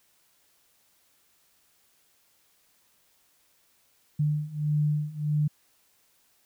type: beating tone pair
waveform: sine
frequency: 148.8 / 150.4 Hz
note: D3 / D3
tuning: +23 / +42 cents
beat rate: 1.6 Hz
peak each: -28 / -26 dBFS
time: 4.19-5.48 s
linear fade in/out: 10 ms
effects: white hiss -66 dBFS RMS until 6.45 s